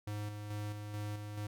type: tone with tremolo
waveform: square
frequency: 104.5 Hz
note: G#2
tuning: 11 cents sharp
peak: -38 dBFS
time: 0.07-1.47 s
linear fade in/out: 5 ms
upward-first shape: square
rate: 2.3 Hz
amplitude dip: 40%
effects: none